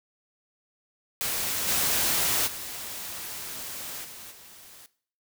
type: noise with level steps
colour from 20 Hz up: white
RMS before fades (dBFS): -29 / -25 / -37 / -43 / -49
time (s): 1.21-4.86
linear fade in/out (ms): 0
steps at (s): 1.67 / 2.46 / 4.03 / 4.3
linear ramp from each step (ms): 20
effects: noise-tail reverb RT60 0.5 s tail -18 dB re dry